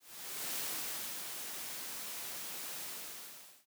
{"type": "noise with ADSR envelope", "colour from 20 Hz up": "white", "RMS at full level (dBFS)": -38, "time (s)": [0, 3.66], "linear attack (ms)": 560, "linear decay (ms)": 680, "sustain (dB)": -5, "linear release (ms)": 800, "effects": ["high-pass 150 Hz 12 dB/octave"]}